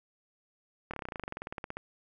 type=slowing click train; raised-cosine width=0.5 ms; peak=-22 dBFS; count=21; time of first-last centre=0.91-1.77 s; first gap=26 ms; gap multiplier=1.05; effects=none